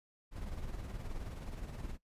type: noise with tremolo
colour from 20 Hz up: brown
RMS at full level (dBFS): -40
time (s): 0.31-1.98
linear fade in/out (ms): 50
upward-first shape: sine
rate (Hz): 19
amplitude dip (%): 50
effects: noise-tail reverb RT60 0.1 s tail -17 dB re dry + resampled to 32000 Hz